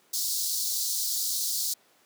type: high-pass noise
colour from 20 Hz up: pink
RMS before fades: -29 dBFS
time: 0.13-1.74 s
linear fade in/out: 10 ms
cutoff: 4100 Hz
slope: 48 dB/octave
effects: pink hiss -62 dBFS RMS until 2.05 s + high-pass 300 Hz 12 dB/octave

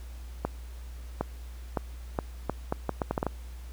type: accelerating click train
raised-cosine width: 1 ms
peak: -13 dBFS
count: 12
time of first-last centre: 0.45-3.267 s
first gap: 760 ms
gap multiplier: 0.74
effects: added 60 Hz sine -39 dBFS peak until 3.72 s + pink hiss -55 dBFS RMS until 3.72 s

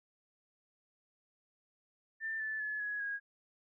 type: tone with pitch steps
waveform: sine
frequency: 1785 / 1748.3 / 1712.3 / 1677 / 1642.5 Hz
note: A6 / A6 / A6 / G#6 / G#6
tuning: +24 / -12 / -48 / +16 / -20 cents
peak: -35 dBFS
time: 2.2-3.2 s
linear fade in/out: 50 ms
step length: 200 ms
effects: none

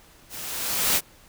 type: noise with level ramp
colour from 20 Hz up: white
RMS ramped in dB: -38 to -19 dBFS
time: 0.29-1.01 s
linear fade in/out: 50 ms
effects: pink hiss -53 dBFS RMS until 1.28 s

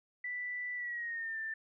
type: tone with pitch glide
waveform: sine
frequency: 1975.5 to 1780.4 Hz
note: B6 to A6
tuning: 0 to +20 cents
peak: -36 dBFS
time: 0.24-1.54 s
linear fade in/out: 5 ms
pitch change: -180 cents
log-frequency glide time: 0.75-1.38 s
effects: none

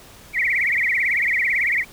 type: tone with vibrato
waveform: sine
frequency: 2093 Hz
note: C7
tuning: in tune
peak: -17 dBFS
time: 0.33-1.85 s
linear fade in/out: 50 ms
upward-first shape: triangle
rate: 18 Hz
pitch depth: 230 cents each way
effects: pink hiss -45 dBFS RMS until 1.92 s

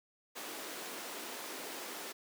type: high-pass noise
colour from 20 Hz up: pink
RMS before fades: -44 dBFS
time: 0.35-2.13 s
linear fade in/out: 20 ms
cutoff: 270 Hz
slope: 24 dB/octave
effects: none

